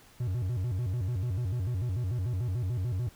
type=tone with vibrato; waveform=triangle; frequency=106.4 Hz; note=G#2; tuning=42 cents sharp; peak=-26 dBFS; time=0.2-3.09 s; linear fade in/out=5 ms; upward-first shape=square; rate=6.8 Hz; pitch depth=250 cents each way; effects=pink hiss -57 dBFS RMS until 3.15 s